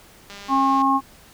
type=click train; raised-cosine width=0.2 ms; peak=-22 dBFS; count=105; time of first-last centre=0.3-0.817 s; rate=201 Hz
type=harmonic tone; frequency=270.7 Hz; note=C#4; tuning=41 cents flat; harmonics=1 / 3 / 4; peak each=-21 / -21 / -18 dBFS; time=0.48-1.01 s; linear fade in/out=50 ms
effects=pink hiss -49 dBFS RMS until 1.33 s